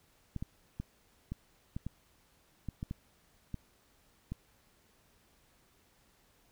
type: clicks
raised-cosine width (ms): 5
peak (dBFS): -25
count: 11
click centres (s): 0.363 / 0.425 / 0.8 / 1.32 / 1.765 / 1.866 / 2.687 / 2.829 / 2.911 / 3.543 / 4.32
effects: pink hiss -68 dBFS RMS until 6.51 s